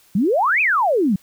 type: exponential two-way sweep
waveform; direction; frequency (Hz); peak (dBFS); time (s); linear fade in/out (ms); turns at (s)
sine; up then down; 174.61 to 2637 to 174.61; -14; 0.15-1.16; 5; 0.61
effects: white hiss -54 dBFS RMS until 1.22 s